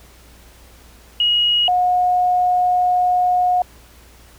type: tone pair in turn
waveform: sine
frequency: 2893 / 723.2 Hz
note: F#7 / F#5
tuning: -40 / -40 cents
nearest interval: 2 octaves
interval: 2400 cents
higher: first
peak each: -13 dBFS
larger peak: neither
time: 1.2-1.68 / 1.68-3.62 s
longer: second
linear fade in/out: 2 ms
effects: added 59 Hz sine -46 dBFS peak until 4.38 s + pink hiss -48 dBFS RMS until 4.38 s